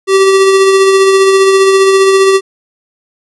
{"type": "tone with tremolo", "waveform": "square", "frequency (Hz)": 386.7, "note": "G4", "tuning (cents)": -24, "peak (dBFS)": -4, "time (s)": [0.07, 2.41], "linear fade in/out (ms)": 50, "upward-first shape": "sine", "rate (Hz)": 15, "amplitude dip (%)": 30, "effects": ["resampled to 24000 Hz"]}